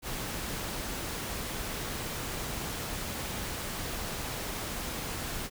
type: noise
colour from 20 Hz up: pink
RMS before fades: -36 dBFS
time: 0.02-5.5 s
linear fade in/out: 50 ms
effects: none